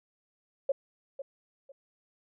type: tone with echo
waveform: sine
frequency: 548 Hz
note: C#5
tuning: 20 cents flat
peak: -23 dBFS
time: 0.69-0.72 s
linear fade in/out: 5 ms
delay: 500 ms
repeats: 2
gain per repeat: -12 dB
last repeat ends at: 1.72 s
effects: none